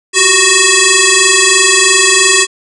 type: tone with frequency modulation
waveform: sine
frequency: 2612 Hz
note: E7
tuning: 17 cents flat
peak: -5 dBFS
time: 0.13-2.47 s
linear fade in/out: 50 ms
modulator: 743 Hz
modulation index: 8
effects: none